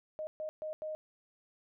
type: tone bursts at uneven times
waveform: sine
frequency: 620 Hz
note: D#5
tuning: 6 cents flat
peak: -36 dBFS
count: 4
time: 0.19-0.27 / 0.4-0.49 / 0.62-0.73 / 0.82-0.95 s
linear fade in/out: 0 ms
effects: none